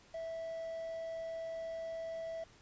triangle tone with quantisation, 656 Hz, E5, 9 cents flat, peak -37 dBFS, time 0.14-2.44 s, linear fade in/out 5 ms, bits 10, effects pink hiss -62 dBFS RMS until 2.61 s + resampled to 16000 Hz

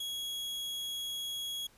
40% pulse tone, 3322 Hz, G#7, in tune, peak -35 dBFS, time 0-1.67 s, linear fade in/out 5 ms, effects pink hiss -63 dBFS RMS until 1.77 s + resampled to 32000 Hz

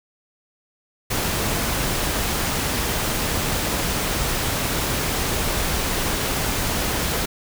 pink noise, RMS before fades -23 dBFS, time 1.1-7.26 s, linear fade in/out 10 ms, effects none

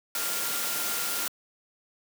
sine tone in noise, 1396.9 Hz, F6, in tune, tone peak -39 dBFS, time 0.15-1.28 s, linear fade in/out 2 ms, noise white, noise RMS -30 dBFS, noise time 0.15-1.28 s, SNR -12 dB, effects high-pass 200 Hz 12 dB/octave

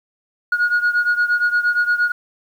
sine beating tone pair, 1441 / 1449.6 Hz, F#6 / F#6, -46 / -36 cents, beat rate 8.6 Hz, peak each -15 / -18 dBFS, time 0.52-2.12 s, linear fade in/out 5 ms, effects tanh soft clip ceiling -11 dBFS + 8-bit

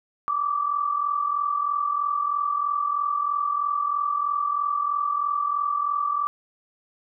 sine tone pair together, 1157.9 / 1201 Hz, D6 / D6, -25 / +38 cents, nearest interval minor second, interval 63 cents, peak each -23 / -28 dBFS, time 0.28-6.27 s, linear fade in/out 0 ms, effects none

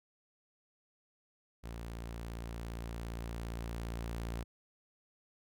sawtooth tone with level ramp, 57.4 Hz, A#1, 26 cents flat, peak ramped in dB -38 to -33 dBFS, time 1.63-4.44 s, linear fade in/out 20 ms, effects none

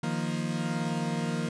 40% pulse chord, Eb suspended second, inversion none, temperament equal, 155.56 / 174.61 / 233.1 Hz, Eb3 / F3 / Bb3, 0 / 0 / 0 cents, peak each -32 dBFS, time 0.03-1.49 s, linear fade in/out 5 ms, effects resampled to 22050 Hz

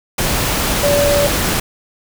sine tone in noise, 575 Hz, D5, 37 cents flat, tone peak -12 dBFS, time 0.83-1.27 s, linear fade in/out 5 ms, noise pink, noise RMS -17 dBFS, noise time 0.18-1.6 s, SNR +2 dB, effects none

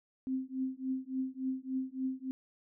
sine tone with tremolo, 261.6 Hz, C4, in tune, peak -29 dBFS, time 0.27-2.31 s, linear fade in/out 0 ms, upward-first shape triangle, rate 3.5 Hz, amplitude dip 100%, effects none

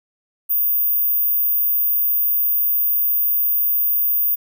sine tone, 14917 Hz, A#9, in tune, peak -15 dBFS, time 0.49-4.36 s, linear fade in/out 20 ms, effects none

